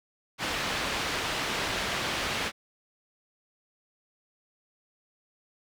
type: low-pass noise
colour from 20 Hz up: white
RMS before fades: -31 dBFS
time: 0.38-2.52 s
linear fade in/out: 50 ms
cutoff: 3200 Hz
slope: 12 dB/octave
effects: none